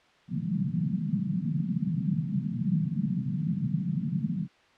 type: band-pass noise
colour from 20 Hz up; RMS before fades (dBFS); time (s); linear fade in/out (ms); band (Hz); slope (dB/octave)
pink; -29; 0.28-4.48; 50; 140 to 210; 48
effects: white hiss -60 dBFS RMS until 4.77 s + low-pass 3000 Hz 12 dB/octave